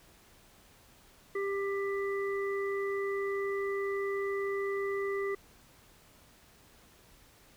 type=harmonic tone; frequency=396 Hz; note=G4; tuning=18 cents sharp; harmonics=1 / 3 / 5; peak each=-31 / -41 / -40 dBFS; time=1.35-5.35 s; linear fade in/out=5 ms; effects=pink hiss -60 dBFS RMS until 7.56 s